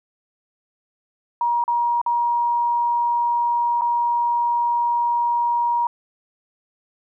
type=tone with dropouts; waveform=sine; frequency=950 Hz; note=A#5; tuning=33 cents sharp; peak=-17 dBFS; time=1.41-5.87 s; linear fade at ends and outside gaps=2 ms; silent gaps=1.64-1.679 / 2.015-2.062 / 3.811-3.818 s; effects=none